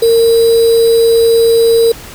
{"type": "tone with sample-and-hold", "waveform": "sine", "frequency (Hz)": 459.9, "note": "A#4", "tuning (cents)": -23, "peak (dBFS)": -5, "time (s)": [0.02, 1.92], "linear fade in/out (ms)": 5, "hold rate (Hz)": 4410, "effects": ["pink hiss -31 dBFS RMS until 2.14 s"]}